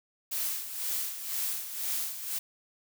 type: noise with tremolo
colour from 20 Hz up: blue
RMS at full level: -31 dBFS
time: 0.31-2.39 s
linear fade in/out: 10 ms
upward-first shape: sine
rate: 2 Hz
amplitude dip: 65%
effects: none